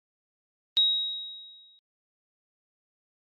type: tone with exponential decay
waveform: sine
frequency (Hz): 3802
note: A#7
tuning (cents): +33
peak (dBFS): -17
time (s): 0.77-1.79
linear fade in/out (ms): 0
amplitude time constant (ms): 220
effects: Opus 32 kbps